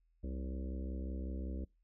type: harmonic tone with a mistuned harmonic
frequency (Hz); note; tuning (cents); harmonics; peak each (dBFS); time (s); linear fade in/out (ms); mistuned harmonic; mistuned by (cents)
65.41; C2; 0; 1 / 3 / 4 / 5 / 6 / 7 / 8 / 9; -39 / -47 / -49 / -50 / -57 / -55 / -58 / -58; 0.23-1.65; 10; 9; -44
effects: noise-tail reverb RT60 0.2 s tail -23 dB re dry + added 41 Hz sine -70 dBFS peak until 1.83 s